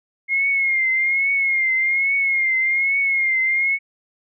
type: tone with vibrato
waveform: sine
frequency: 2143 Hz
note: C7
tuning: 41 cents sharp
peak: -16 dBFS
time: 0.28-3.79 s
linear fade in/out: 50 ms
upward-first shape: triangle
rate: 1.2 Hz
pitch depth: 69 cents each way
effects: none